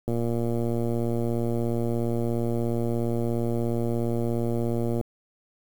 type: click train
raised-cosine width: 2 ms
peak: -15 dBFS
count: 578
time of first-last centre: 0.08-5.012 s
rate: 117 Hz
effects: 7-bit